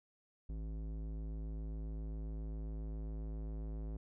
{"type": "tone with low-pass filter sweep", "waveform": "square", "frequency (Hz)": 53.7, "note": "A1", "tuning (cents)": -41, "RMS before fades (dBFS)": -42, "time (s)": [0.49, 3.97], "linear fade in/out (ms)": 5, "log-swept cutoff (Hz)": [310, 490], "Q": 0.75, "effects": []}